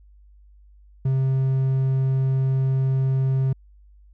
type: tone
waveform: triangle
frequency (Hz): 132.9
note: C3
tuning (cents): +27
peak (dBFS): -16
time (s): 1.05-3.53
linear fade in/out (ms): 5
effects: added 50 Hz sine -48 dBFS peak until 4.13 s